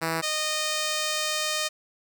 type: tone pair in turn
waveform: 5% pulse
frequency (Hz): 163.1 / 615.8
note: E3 / D#5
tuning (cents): -18 / -18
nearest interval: octave + major seventh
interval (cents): 2300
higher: second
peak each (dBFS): -14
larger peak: neither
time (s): 0.01-0.22 / 0.22-1.69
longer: second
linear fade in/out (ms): 20
effects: none